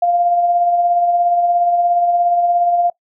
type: tone with tremolo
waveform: sine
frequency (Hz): 698.5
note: F5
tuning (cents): 0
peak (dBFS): -10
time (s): 0.02-2.9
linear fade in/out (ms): 5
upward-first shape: sine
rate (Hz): 17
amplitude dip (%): 35
effects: noise-tail reverb RT60 0.1 s tail -21 dB re dry